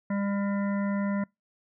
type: harmonic tone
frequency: 200.3 Hz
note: G3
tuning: 38 cents sharp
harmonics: 1 / 3 / 5 / 7 / 9 / 10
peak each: -26 / -36 / -40 / -43 / -45 / -46 dBFS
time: 0.1-1.24 s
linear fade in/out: 5 ms
effects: noise-tail reverb RT60 0.2 s tail -26 dB re dry